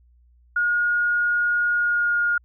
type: tone with pitch glide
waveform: sine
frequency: 1435 to 1424.3 Hz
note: F6 to F6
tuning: +47 to +34 cents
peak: -18 dBFS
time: 0.56-2.38 s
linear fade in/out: 5 ms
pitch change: -13 cents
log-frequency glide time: 1.73-2.16 s
effects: added 60 Hz sine -53 dBFS peak until 2.44 s